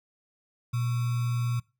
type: tone with sample-and-hold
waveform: sine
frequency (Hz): 120.1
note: B2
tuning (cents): -48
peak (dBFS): -25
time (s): 0.73-1.6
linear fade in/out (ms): 10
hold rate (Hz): 1225
effects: noise-tail reverb RT60 0.3 s tail -23 dB re dry